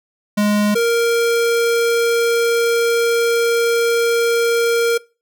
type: tone pair in turn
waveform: square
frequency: 207.8 / 466.5 Hz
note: G#3 / A#4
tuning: +1 / +1 cents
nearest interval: octave + major second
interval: 1400 cents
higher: second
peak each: -14 / -14 dBFS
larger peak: neither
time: 0.37-0.75 / 0.75-4.98 s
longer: second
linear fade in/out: 10 ms
effects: noise-tail reverb RT60 0.3 s tail -22 dB re dry